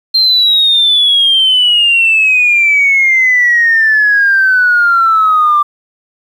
sine exponential sweep, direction down, 4186 to 1176 Hz, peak -5 dBFS, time 0.14-5.63 s, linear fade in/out 10 ms, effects tanh soft clip ceiling -1 dBFS + 7-bit

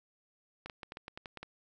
clicks, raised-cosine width 0.3 ms, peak -27 dBFS, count 10, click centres 0.66 / 0.698 / 0.832 / 0.921 / 0.971 / 1.081 / 1.175 / 1.258 / 1.373 / 1.43 s, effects none

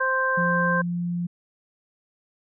harmonic tone, 523.3 Hz, C5, in tune, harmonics 1 / 2 / 3, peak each -27 / -25 / -23 dBFS, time 0-0.82 s, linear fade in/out 10 ms
sine tone, 174.1 Hz, F3, 5 cents flat, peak -24 dBFS, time 0.37-1.27 s, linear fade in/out 10 ms
effects none

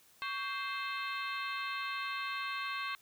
harmonic tone with a mistuned harmonic, 523.3 Hz, C5, in tune, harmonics 2 / 3 / 4 / 5 / 6 / 7 / 8, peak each -39 / -42 / -43 / -43 / -49 / -48 / -48 dBFS, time 0.22-2.95 s, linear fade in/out 0 ms, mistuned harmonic 2, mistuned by +120 cents, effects white hiss -64 dBFS RMS until 3.01 s

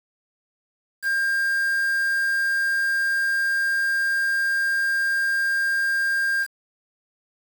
triangle tone with quantisation, 1601 Hz, G6, 36 cents sharp, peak -18 dBFS, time 1.02-6.47 s, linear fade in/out 50 ms, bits 6, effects none

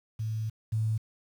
sine tone pair in turn, 110 / 110 Hz, A2 / A2, 0 / 0 cents, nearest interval unison, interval 0 cents, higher neither, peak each -29 / -25 dBFS, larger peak second, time 0.19-0.5 / 0.72-0.98 s, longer first, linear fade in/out 10 ms, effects 9-bit

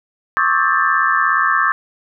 sine tone cluster, 1091 / 1168 / 1290 / 1595 / 1766 Hz, C#6 / D6 / E6 / G6 / A6, -28 / -10 / -38 / +30 / +6 cents, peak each -19 dBFS, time 0.37-1.72 s, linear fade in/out 0 ms, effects none

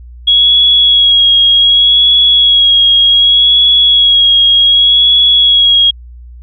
sine tone with vibrato, 3322 Hz, G#7, in tune, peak -4 dBFS, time 0.27-5.91 s, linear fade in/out 10 ms, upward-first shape sine, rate 0.66 Hz, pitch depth 24 cents each way, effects added 60 Hz sine -29 dBFS peak until 6.42 s

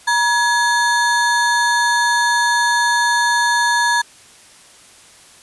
square ring-modulated tone, 1318 Hz, E6, 1 cent flat, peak -11 dBFS, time 0.07-4.02 s, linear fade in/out 10 ms, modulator 366 Hz, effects white hiss -45 dBFS RMS until 5.42 s + resampled to 24000 Hz

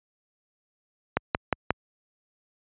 click train, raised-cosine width 0.5 ms, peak -6 dBFS, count 4, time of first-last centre 1.17-1.706 s, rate 5.6 Hz, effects high-pass 60 Hz 12 dB/octave + resampled to 8000 Hz

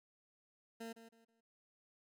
20% pulse tone with echo, 227.9 Hz, A#3, 39 cents flat, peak -40 dBFS, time 0.8-0.93 s, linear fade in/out 10 ms, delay 160 ms, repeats 3, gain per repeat -11 dB, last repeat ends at 1.41 s, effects none

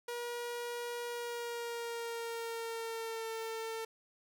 sawtooth tone with pitch glide, 478.7 to 449.2 Hz, A#4 to A4, +46 to +36 cents, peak -34 dBFS, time 0.08-3.85 s, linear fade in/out 5 ms, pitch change -110 cents, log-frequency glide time 1.06-3.34 s, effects none

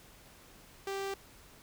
sawtooth tone with notch filter, 392 Hz, G4, in tune, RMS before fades -37 dBFS, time 0.87-1.14 s, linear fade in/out 2 ms, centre 11000 Hz, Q 1.8, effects pink hiss -57 dBFS RMS until 1.62 s

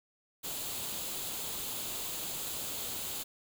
white noise with comb filter, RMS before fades -38 dBFS, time 0.43-3.24 s, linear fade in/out 20 ms, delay 0.27 ms, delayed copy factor +0.5, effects none

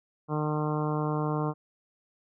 harmonic tone, 151.6 Hz, D#3, 45 cents flat, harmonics 1 / 2 / 3 / 4 / 5 / 6 / 7 / 8 / 9, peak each -29 / -33 / -34 / -39 / -38 / -40 / -37 / -42 / -45 dBFS, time 0.28-1.54 s, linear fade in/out 50 ms, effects none

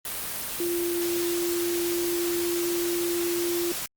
sine tone in noise, 346.1 Hz, F4, 16 cents flat, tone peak -25 dBFS, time 0.6-3.72 s, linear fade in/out 2 ms, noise white, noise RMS -32 dBFS, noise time 0.05-3.86 s, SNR +4 dB, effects Opus 32 kbps

